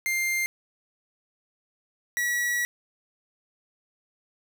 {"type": "tone pair in turn", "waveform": "45% pulse", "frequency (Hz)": [2100, 1930.6], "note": ["C7", "B6"], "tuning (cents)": [6, -40], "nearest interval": "minor second", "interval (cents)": 146, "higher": "first", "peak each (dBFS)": -24, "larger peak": "neither", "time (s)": [[0.06, 0.46], [2.17, 2.65]], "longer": "second", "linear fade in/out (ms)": 0, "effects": []}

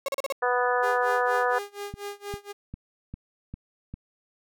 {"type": "tone bursts", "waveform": "35% pulse", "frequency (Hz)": 547, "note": "C#5", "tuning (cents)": -23, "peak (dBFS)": -24, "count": 5, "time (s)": [0.06, 0.324], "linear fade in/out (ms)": 2, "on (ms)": 24, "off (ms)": 36}
{"type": "harmonic tone", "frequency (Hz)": 246.9, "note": "B3", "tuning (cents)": 0, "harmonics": [2, 3, 4, 5, 6, 7], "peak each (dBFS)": [-26, -28, -29, -30, -31, -31], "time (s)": [0.42, 1.59], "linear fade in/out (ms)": 10}
{"type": "tone with tremolo", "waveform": "sawtooth", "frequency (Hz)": 406.4, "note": "G#4", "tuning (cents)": -38, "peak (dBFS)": -28, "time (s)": [0.82, 2.53], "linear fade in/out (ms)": 20, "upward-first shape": "sine", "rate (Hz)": 4.2, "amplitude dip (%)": 95}
{"type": "click train", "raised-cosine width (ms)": 5, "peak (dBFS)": -24, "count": 6, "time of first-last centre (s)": [1.94, 3.94], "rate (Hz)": 2.5}
{"effects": []}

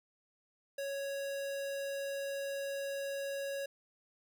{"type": "tone", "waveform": "square", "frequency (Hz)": 554.4, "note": "C#5", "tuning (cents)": 0, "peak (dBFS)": -37, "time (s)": [0.78, 3.66], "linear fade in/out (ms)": 5, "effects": []}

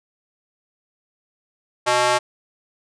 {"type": "tone with high-pass filter", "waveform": "square", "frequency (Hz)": 123.4, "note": "B2", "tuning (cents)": -1, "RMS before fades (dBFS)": -18, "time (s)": [1.86, 2.19], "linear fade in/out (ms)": 20, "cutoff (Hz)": 720, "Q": 1.5, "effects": ["resampled to 22050 Hz"]}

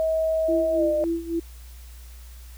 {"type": "tone with pitch glide", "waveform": "sine", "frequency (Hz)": [640, 605.1], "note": ["D#5", "D#5"], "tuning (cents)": [49, -48], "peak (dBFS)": -20, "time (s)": [0, 1.04], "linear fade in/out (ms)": 0, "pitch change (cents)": -97, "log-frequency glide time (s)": [0.76, 0.83]}
{"type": "tone with tremolo", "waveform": "sine", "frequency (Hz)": 334.3, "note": "E4", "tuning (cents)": 24, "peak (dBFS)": -21, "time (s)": [0.48, 1.4], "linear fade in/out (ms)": 10, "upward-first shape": "sine", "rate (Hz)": 3.6, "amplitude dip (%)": 80}
{"effects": ["added 60 Hz sine -40 dBFS peak until 2.57 s", "white hiss -52 dBFS RMS until 2.57 s"]}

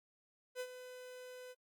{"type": "tone with ADSR envelope", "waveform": "45% pulse", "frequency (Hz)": 503, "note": "B4", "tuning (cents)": 32, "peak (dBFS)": -38, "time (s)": [0.55, 1.55], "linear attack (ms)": 52, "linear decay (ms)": 63, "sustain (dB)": -11, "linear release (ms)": 40, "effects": ["AAC 64 kbps"]}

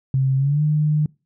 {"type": "tone with pitch glide", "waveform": "sine", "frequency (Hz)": [133.4, 151.48], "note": ["C3", "D#3"], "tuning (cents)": [34, -46], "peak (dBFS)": -15, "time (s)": [0.14, 1.06], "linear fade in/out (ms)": 2, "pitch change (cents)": 220, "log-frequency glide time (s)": [0.37, 0.62], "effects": ["noise-tail reverb RT60 0.3 s tail -25 dB re dry"]}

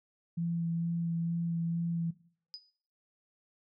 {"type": "tone with vibrato", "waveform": "sine", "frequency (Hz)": 168.2, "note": "E3", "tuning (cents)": 35, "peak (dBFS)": -30, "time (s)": [0.37, 2.11], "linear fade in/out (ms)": 10, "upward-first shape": "sine", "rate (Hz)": 2.2, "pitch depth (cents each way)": 12}
{"type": "tone with exponential decay", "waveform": "sine", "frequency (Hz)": 4978, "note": "D#8", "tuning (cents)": 0, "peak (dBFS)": -37, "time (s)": [2.54, 2.68], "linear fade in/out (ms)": 0, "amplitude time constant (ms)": 29}
{"effects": ["noise-tail reverb RT60 0.5 s tail -17 dB re dry"]}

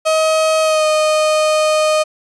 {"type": "tone with pitch glide", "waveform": "35% pulse", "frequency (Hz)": [633, 617.8], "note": ["D#5", "D#5"], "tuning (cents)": [30, -12], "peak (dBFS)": -10, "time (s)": [0.05, 2.04], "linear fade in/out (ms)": 20, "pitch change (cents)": -42, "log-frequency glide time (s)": [0.62, 0.85], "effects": ["resampled to 24000 Hz"]}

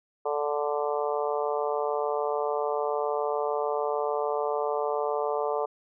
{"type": "harmonic tone", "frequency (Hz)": 146.83, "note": "D3", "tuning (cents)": 0, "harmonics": [3, 4, 5, 6, 7, 8], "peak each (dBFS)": [-29, -31, -33, -35, -36, -37], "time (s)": [0.25, 5.66], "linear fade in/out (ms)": 10, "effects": []}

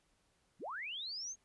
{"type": "linear sweep", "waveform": "sine", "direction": "up", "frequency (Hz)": [95.6, 6590], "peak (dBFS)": -40, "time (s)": [0.59, 1.36], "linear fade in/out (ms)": 50, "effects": ["pink hiss -75 dBFS RMS until 1.44 s", "resampled to 24000 Hz"]}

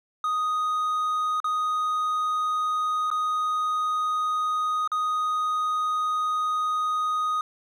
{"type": "tone with dropouts", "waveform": "triangle", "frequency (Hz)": 1245, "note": "D#6", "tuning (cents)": 1, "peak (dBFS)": -21, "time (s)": [0.24, 7.41], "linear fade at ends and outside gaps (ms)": 2, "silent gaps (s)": [[1.402, 1.443], [3.103, 3.113], [4.876, 4.917]], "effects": []}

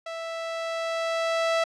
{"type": "tone with level ramp", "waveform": "sawtooth", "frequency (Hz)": 659.3, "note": "E5", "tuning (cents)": 0, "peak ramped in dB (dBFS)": [-29, -17], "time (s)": [0.06, 1.64], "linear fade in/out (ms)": 5, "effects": ["low-pass 5000 Hz 12 dB/octave"]}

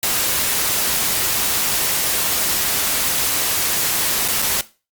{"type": "noise with dropouts", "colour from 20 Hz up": "white", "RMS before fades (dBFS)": -19, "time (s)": [0.03, 4.61], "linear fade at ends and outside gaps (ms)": 1, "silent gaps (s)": [[4.279, 4.284], [4.419, 4.422]], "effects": ["noise-tail reverb RT60 0.3 s tail -17 dB re dry", "Opus 48 kbps"]}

